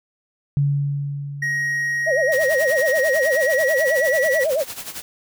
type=tone with exponential decay; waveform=sine; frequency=142.1 Hz; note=C#3; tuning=43 cents sharp; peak=-14 dBFS; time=0.57-2.83 s; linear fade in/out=0 ms; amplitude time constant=490 ms
type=tone with pitch glide; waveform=triangle; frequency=1885 to 1935.8 Hz; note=A#6 to B6; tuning=+19 to -35 cents; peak=-18 dBFS; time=1.42-4.44 s; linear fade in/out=5 ms; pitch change=+46 cents; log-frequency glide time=3.08-4.16 s
type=tone with vibrato; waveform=sine; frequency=574 Hz; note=D5; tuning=40 cents flat; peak=-17 dBFS; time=2.06-4.64 s; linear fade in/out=20 ms; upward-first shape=sine; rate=9.2 Hz; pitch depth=220 cents each way
type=noise with tremolo; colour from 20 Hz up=white; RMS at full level=-30 dBFS; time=2.32-5.02 s; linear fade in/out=0 ms; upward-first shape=sine; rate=11 Hz; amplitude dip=75%
effects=none